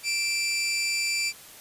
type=tone pair together; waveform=20% pulse; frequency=2352 / 2637 Hz; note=D7 / E7; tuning=+2 / 0 cents; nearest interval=major second; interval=198 cents; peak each=-20 / -32 dBFS; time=0.03-1.33 s; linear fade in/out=50 ms; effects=white hiss -47 dBFS RMS until 1.6 s + resampled to 32000 Hz